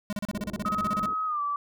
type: tone bursts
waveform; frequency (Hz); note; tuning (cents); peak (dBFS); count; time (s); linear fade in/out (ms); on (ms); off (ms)
square; 206.5; G#3; -10; -29; 16; 0.1-1.057; 0; 27; 35
type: low-pass noise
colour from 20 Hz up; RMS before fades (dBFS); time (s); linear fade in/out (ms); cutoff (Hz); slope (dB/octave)
white; -43; 0.33-1.14; 10; 410; 24
type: tone with pitch glide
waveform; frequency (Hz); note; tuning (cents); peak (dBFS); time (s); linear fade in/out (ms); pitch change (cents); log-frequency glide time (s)
sine; 1270 to 1157.9; D#6 to D6; +35 to -25; -26; 0.65-1.56; 2; -160; 1.26-1.41
effects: none